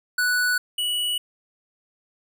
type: tone pair in turn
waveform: square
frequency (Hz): 1480 / 2940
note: F#6 / F#7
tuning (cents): 0 / -12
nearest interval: octave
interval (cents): 1188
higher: second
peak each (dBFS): -20 / -23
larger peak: first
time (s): 0.18-0.58 / 0.78-1.18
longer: neither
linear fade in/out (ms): 5
effects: none